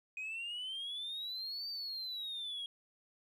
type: exponential two-way sweep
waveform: sine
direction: up then down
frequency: 2489 to 4645 to 3266 Hz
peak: -37 dBFS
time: 0.17-2.66 s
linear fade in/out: 2 ms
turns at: 1.69 s
effects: tanh soft clip ceiling -37 dBFS + 12-bit